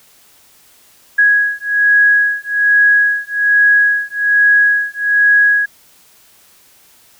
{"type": "beating tone pair", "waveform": "sine", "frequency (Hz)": [1661.2, 1662.4], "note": ["G#6", "G#6"], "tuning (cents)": [0, 1], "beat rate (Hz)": 1.2, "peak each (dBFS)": -12, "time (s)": [1.18, 5.66], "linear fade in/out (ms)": 10, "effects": ["white hiss -48 dBFS RMS until 7.19 s"]}